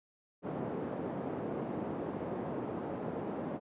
pink band-pass noise, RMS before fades -38 dBFS, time 0.42-3.6 s, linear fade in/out 50 ms, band 200 to 610 Hz, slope 12 dB/octave, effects high-pass 80 Hz 12 dB/octave + resampled to 8000 Hz

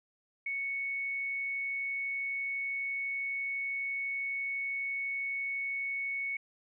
sine tone, 2217 Hz, C#7, in tune, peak -32 dBFS, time 0.46-6.37 s, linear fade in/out 5 ms, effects none

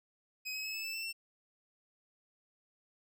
25% pulse tone with pitch steps, 2527 / 2555 / 2583 / 2612 / 2640 / 2670 / 2699 Hz, D#7 / D#7 / E7 / E7 / E7 / E7 / E7, +26 / +45 / -36 / -17 / +2 / +22 / +40 cents, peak -34 dBFS, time 0.45-1.129 s, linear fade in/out 20 ms, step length 97 ms, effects none

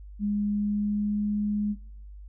sine tone with pitch glide, 206.1 to 207.9 Hz, G#3 to G#3, -13 to +2 cents, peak -24 dBFS, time 0.19-1.76 s, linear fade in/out 50 ms, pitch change +15 cents, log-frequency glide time 0.42-1.21 s, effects noise-tail reverb RT60 0.6 s tail -21 dB re dry + added 50 Hz sine -41 dBFS peak until 2.28 s

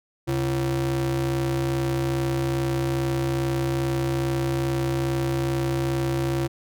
square ring-modulated tone, 102.9 Hz, G#2, 16 cents flat, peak -20 dBFS, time 0.27-6.48 s, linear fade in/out 20 ms, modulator 237 Hz, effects none

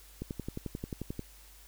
click train, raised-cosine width 3 ms, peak -23 dBFS, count 12, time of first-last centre 0.22-1.193 s, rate 11.3 Hz, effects added 50 Hz sine -55 dBFS peak until 1.67 s + white hiss -57 dBFS RMS until 1.67 s

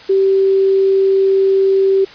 sine tone, 387.2 Hz, G4, 21 cents flat, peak -9 dBFS, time 0.09-2.05 s, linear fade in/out 10 ms, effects white hiss -37 dBFS RMS until 2.14 s + resampled to 11025 Hz

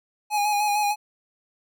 square tone with vibrato, 830 Hz, G#5, 1 cent flat, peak -21 dBFS, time 0.3-0.96 s, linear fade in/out 50 ms, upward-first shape square, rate 6.6 Hz, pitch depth 25 cents each way, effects none

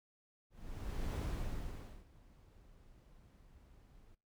brown noise with ADSR envelope, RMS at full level -37 dBFS, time 0.5-4.15 s, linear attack 660 ms, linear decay 880 ms, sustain -24 dB, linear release 6 ms, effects noise-tail reverb RT60 0.3 s tail -24 dB re dry

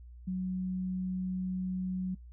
sine tone, 185 Hz, F#3, in tune, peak -31 dBFS, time 0.27-2.15 s, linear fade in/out 10 ms, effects noise-tail reverb RT60 0.1 s tail -24 dB re dry + added 60 Hz sine -47 dBFS peak until 2.32 s

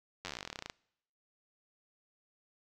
slowing click train, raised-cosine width 0.2 ms, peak -22 dBFS, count 22, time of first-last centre 0.25-0.699 s, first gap 10 ms, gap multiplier 1.07, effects noise-tail reverb RT60 0.8 s tail -25 dB re dry

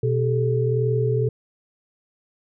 sine tone cluster, 123.4 / 392.2 / 434.1 Hz, B2 / G4 / A4, -1 / +1 / -23 cents, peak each -20 / -28 / -23 dBFS, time 0.03-1.29 s, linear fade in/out 5 ms, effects none

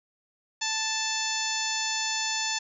harmonic tone, 880 Hz, A5, in tune, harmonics 1 / 2 / 3 / 4 / 5 / 6 / 7 / 8, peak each -35 / -35 / -35 / -35 / -35 / -35 / -35 / -35 dBFS, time 0.61-2.59 s, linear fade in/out 10 ms, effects none

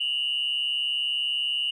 sine tone pair together, 2820 / 2960 Hz, F7 / F#7, +16 / 0 cents, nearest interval minor second, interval 84 cents, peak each -26 dBFS, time 0-1.71 s, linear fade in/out 10 ms, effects tanh soft clip ceiling -18 dBFS

